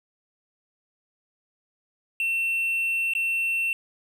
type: tone with dropouts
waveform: triangle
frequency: 2700 Hz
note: E7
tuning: 41 cents sharp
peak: -21 dBFS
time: 2.2-3.73 s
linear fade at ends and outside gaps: 1 ms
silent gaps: 3.136-3.151 s
effects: none